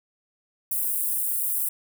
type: high-pass noise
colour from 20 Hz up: white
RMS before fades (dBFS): -26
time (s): 0.71-1.69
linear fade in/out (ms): 5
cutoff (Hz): 8900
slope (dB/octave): 48
effects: none